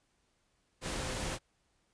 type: tone in noise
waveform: sine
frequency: 518 Hz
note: C5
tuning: 17 cents flat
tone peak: -47 dBFS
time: 0.81-1.39 s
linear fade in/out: 50 ms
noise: pink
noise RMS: -37 dBFS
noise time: 0.81-1.39 s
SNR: -13 dB
effects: pink hiss -75 dBFS RMS until 1.93 s + resampled to 22050 Hz